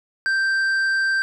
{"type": "tone with tanh clipping", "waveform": "sine", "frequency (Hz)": 1568, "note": "G6", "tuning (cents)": 0, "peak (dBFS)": -19, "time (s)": [0.26, 1.22], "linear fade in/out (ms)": 0, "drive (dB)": 7, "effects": []}